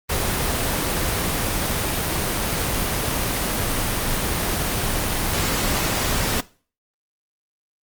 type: noise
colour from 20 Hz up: pink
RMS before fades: -22 dBFS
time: 0.09-6.41 s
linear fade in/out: 10 ms
effects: noise-tail reverb RT60 0.4 s tail -20 dB re dry + Opus 24 kbps